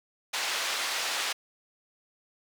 white band-pass noise, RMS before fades -31 dBFS, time 0.33-1.33 s, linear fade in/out 10 ms, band 630 to 4700 Hz, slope 12 dB/octave, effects none

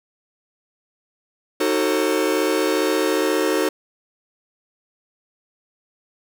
45% pulse chord, D# diminished seventh, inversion none, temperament just, 311.1 / 373.4 / 448 / 537.6 Hz, D#4 / F#4 / A4 / C5, 0 / +16 / +31 / +47 cents, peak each -23 / -23 / -23 / -25 dBFS, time 1.6-3.69 s, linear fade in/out 5 ms, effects none

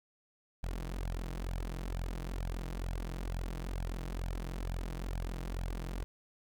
sawtooth tone with flanger, 43.65 Hz, F1, in tune, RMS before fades -38 dBFS, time 0.63-6.04 s, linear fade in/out 0 ms, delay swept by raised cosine 1.2 to 6.5 ms, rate 2.2 Hz, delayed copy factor +0.85, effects none

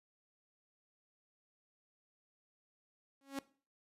sawtooth tone with exponential growth, 274.5 Hz, C#4, 17 cents flat, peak -31 dBFS, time 3.21-3.39 s, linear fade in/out 2 ms, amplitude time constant 39 ms, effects noise-tail reverb RT60 0.4 s tail -19 dB re dry + resampled to 32000 Hz

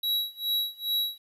square tone with tremolo, 3882 Hz, B7, 31 cents flat, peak -24 dBFS, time 0.03-1.18 s, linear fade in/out 5 ms, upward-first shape sine, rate 2.4 Hz, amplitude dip 95%, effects resampled to 32000 Hz + 11-bit

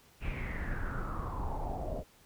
brown noise with low-pass filter sweep, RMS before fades -36 dBFS, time 0.2-2.04 s, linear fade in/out 50 ms, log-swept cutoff 2600 to 590 Hz, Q 6.9, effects pink hiss -62 dBFS RMS until 2.25 s

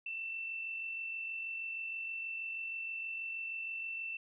sine tone with amplitude modulation, 2676 Hz, E7, 25 cents sharp, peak -36 dBFS, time 0.06-4.17 s, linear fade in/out 5 ms, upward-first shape sine, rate 46.3 Hz, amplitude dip 35%, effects none

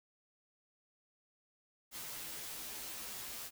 white noise with comb filter, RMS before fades -45 dBFS, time 1.91-3.51 s, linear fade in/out 50 ms, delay 11 ms, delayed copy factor -0.9, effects none

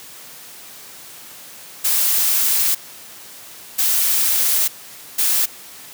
blue noise bursts at uneven times, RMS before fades -17 dBFS, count 3, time 1.84-2.75 / 3.78-4.68 / 5.18-5.46 s, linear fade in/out 10 ms, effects white hiss -39 dBFS RMS until 5.93 s + high-pass 100 Hz 12 dB/octave

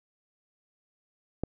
click, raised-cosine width 2 ms, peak -16 dBFS, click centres 1.436 s, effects none

